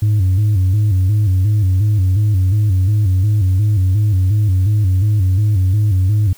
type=tone with vibrato; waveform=sine; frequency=99.1 Hz; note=G2; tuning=19 cents sharp; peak=-8 dBFS; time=0.02-6.33 s; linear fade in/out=5 ms; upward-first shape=square; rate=2.8 Hz; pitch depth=110 cents each way; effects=tanh soft clip ceiling -9 dBFS + white hiss -45 dBFS RMS until 6.37 s